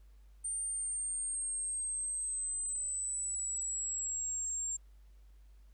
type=linear sweep; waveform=sine; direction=down; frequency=8870 to 7400 Hz; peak=-34 dBFS; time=0.44-4.77 s; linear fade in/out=10 ms; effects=added 50 Hz sine -55 dBFS peak until 5.73 s + pink hiss -75 dBFS RMS until 5.73 s